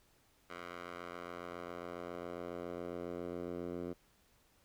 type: tone with band-pass filter sweep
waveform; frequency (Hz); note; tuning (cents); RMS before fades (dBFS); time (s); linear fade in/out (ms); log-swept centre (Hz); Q
10% pulse; 87.31; F2; 0; -44; 0.49-3.94; 20; 1500 to 340; 1
effects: pink hiss -70 dBFS RMS until 4.64 s